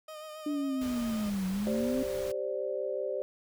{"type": "tone with vibrato", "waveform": "30% pulse", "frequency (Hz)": 618, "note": "D#5", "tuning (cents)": -12, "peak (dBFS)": -39, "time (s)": [0.08, 1.3], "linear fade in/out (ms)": 5, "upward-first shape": "sine", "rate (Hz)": 7.3, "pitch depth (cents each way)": 29}
{"type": "linear two-way sweep", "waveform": "sine", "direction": "down then up", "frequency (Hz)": [298.5, 185, 264.4], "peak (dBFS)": -29, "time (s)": [0.46, 2.03], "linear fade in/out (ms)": 5, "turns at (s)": 1.47}
{"type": "noise", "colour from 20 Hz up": "pink", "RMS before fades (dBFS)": -44, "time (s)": [0.81, 2.32], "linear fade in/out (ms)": 5}
{"type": "chord", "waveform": "sine", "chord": "G suspended fourth", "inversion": "none", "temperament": "just", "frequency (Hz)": [392, 522.7, 588], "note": ["G4", "C5", "D5"], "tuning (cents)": [0, -2, 2], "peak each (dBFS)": [-36, -34, -35], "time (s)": [1.67, 3.22], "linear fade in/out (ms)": 0}
{"effects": []}